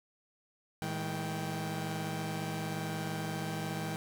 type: tone cluster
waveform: sawtooth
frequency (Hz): 111.6 / 160.4 / 206.1 / 781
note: A2 / E3 / G#3 / G5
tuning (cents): +25 / -47 / -13 / -7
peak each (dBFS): -39 / -33 / -38 / -38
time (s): 0.82-3.96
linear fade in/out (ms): 0
effects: none